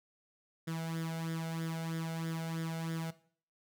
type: tone with flanger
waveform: sawtooth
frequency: 163.5 Hz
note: E3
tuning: 14 cents flat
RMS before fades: -38 dBFS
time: 0.67-3.11 s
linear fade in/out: 10 ms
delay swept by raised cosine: 0.57 to 1.42 ms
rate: 3.1 Hz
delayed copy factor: +0.65
effects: noise-tail reverb RT60 0.5 s tail -17 dB re dry